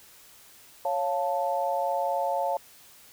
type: chord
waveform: sine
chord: Db augmented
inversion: none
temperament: equal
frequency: 554.4 / 698.5 / 880 Hz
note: Db5 / F5 / A5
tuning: 0 / 0 / 0 cents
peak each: -29 dBFS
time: 0.85-2.57 s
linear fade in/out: 2 ms
effects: white hiss -53 dBFS RMS until 3.12 s